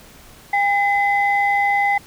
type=tone pair together; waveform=sine; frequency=806.8 / 2033 Hz; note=G5 / B6; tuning=+50 / +50 cents; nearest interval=octave + major third; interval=1600 cents; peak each=-16 / -18 dBFS; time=0.53-1.98 s; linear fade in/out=5 ms; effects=tanh soft clip ceiling -7 dBFS + pink hiss -45 dBFS RMS until 2.06 s